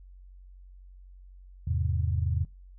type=chord; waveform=sine; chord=E augmented; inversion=none; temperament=equal; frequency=82.41 / 103.83 / 130.81 Hz; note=E2 / G#2 / B#2; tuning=0 / 0 / 0 cents; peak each=-27 / -31 / -32 dBFS; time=1.67-2.45 s; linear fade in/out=5 ms; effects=noise-tail reverb RT60 0.2 s tail -20 dB re dry + added 46 Hz sine -47 dBFS peak until 2.78 s